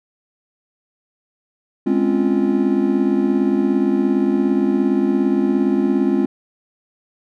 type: chord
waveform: triangle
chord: Db major seventh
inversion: second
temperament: just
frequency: 207.9 / 259.9 / 277.2 / 346.5 Hz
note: Ab3 / C4 / Db4 / F4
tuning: +2 / -11 / 0 / -14 cents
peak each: -18 dBFS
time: 1.86-6.26 s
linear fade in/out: 10 ms
effects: none